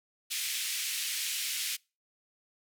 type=band-pass noise; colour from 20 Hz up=pink; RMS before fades=-34 dBFS; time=0.3-1.77 s; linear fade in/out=20 ms; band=2300 to 15000 Hz; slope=24 dB/octave; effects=noise-tail reverb RT60 0.3 s tail -26 dB re dry